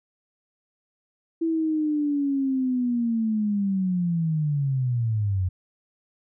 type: linear sweep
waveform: sine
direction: down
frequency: 331 to 89 Hz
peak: -21 dBFS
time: 1.41-5.49 s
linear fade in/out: 10 ms
effects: none